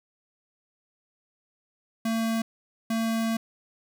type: tone bursts at uneven times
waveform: square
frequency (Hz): 225.8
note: A3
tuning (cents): +45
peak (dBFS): -25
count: 2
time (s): 2.05-2.42 / 2.9-3.37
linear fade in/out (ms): 5
effects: none